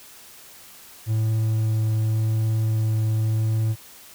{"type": "tone with vibrato", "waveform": "triangle", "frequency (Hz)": 110, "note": "A2", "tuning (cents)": 0, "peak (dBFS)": -17, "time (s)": [1.06, 3.76], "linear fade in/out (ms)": 50, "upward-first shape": "triangle", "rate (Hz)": 0.88, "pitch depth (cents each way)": 8, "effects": ["white hiss -46 dBFS RMS until 4.14 s"]}